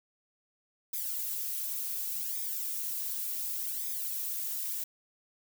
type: noise with flanger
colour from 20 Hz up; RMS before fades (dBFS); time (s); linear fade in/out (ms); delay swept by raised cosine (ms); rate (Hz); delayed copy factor
violet; -35; 0.93-4.84; 5; 0.69 to 3.39; 0.68; -0.9
effects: none